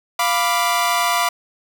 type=chord; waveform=sawtooth; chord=B diminished; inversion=second; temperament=equal; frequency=698.5 / 987.8 / 1174.7 Hz; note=F5 / B5 / D6; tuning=0 / 0 / 0 cents; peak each=-17 dBFS; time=0.19-1.29 s; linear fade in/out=5 ms; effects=none